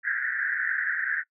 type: band-pass noise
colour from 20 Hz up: pink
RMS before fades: -28 dBFS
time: 0.03-1.24 s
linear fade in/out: 50 ms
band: 1500 to 1900 Hz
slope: 96 dB/octave
effects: noise-tail reverb RT60 0.1 s tail -23 dB re dry